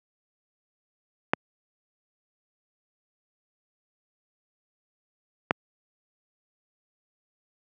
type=clicks; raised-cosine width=0.5 ms; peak=-4 dBFS; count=2; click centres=1.335 / 5.509 s; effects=high-pass 150 Hz 12 dB/octave